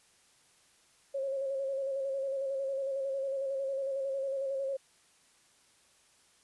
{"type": "tone with vibrato", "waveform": "sine", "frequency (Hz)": 543, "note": "C#5", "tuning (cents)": -36, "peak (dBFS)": -31, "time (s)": [1.14, 4.77], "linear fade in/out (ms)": 10, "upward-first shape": "square", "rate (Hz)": 11, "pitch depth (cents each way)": 30, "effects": ["white hiss -65 dBFS RMS until 6.43 s", "resampled to 24000 Hz"]}